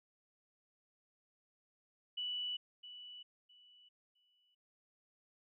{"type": "tone with echo", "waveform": "sine", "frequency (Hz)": 2960, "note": "F#7", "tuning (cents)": 0, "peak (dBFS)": -37, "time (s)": [2.17, 2.57], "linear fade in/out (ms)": 10, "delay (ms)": 660, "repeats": 3, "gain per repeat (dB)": -12, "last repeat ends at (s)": 4.55, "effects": []}